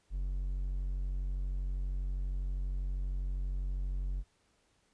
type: tone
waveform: triangle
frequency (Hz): 46.25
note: F#1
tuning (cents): 0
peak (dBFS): -30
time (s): 0.1-4.24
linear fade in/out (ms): 50
effects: pink hiss -72 dBFS RMS until 4.93 s + resampled to 22050 Hz